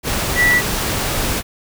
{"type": "tone in noise", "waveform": "sine", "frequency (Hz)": 1956, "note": "B6", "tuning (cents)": -17, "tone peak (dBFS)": -11, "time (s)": [0.35, 0.62], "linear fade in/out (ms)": 50, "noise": "pink", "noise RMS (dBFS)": -20, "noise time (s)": [0.03, 1.43], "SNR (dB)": 6, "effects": []}